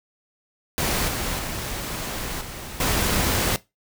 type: noise with level steps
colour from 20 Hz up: pink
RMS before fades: -23 / -27 / -30 / -36 / -22 dBFS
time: 0.78-3.56 s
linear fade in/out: 0 ms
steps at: 1.08 / 1.39 / 2.41 / 2.8 s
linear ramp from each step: 2 ms
effects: noise-tail reverb RT60 0.2 s tail -18 dB re dry